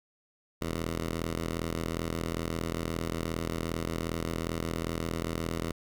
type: ring-modulated tone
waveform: 10% pulse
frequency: 82.41 Hz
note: E2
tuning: in tune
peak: -20 dBFS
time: 0.61-5.72 s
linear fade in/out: 5 ms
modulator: 22.6 Hz
effects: none